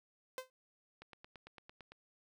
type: tone with exponential decay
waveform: sawtooth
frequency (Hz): 516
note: C5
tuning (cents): -24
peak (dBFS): -33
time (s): 0.38-0.5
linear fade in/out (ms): 1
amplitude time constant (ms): 24
type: click train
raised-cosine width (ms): 0.3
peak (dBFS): -36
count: 9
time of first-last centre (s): 1.02-1.92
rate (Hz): 8.89
effects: none